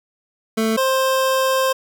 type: tone pair in turn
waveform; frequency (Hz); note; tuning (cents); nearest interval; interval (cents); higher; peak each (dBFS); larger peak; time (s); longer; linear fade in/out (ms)
25% pulse; 221.8 / 526.3; A3 / C5; +14 / +10; octave + minor third; 1496; second; -13 / -12; second; 0.57-0.77 / 0.77-1.73; second; 10
effects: none